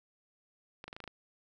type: clicks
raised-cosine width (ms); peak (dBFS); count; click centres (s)
0.3; -28; 7; 0.841 / 0.88 / 0.929 / 0.965 / 1.003 / 1.04 / 1.077
effects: none